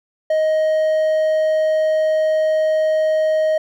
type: tone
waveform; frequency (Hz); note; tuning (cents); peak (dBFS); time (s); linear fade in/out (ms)
triangle; 626; D#5; +10; -12; 0.3-3.58; 5
effects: none